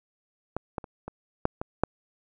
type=clicks; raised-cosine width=1 ms; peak=-15 / -16 / -26 / -22 / -8 / -17 / -7 dBFS; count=7; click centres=0.566 / 0.782 / 0.842 / 1.08 / 1.454 / 1.615 / 1.836 s; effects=none